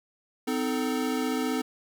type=chord; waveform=square; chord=A diminished; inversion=first; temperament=equal with one note detuned; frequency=255.8 / 311.1 / 440 Hz; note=C4 / Eb4 / A4; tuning=-39 / 0 / 0 cents; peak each=-29 / -33 / -33 dBFS; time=0.47-1.62 s; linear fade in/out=10 ms; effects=none